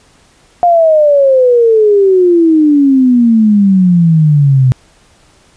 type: exponential sweep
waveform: sine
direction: down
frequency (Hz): 710 to 126.1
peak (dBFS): -4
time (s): 0.63-4.72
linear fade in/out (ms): 0
effects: pink hiss -47 dBFS RMS until 5.56 s + resampled to 22050 Hz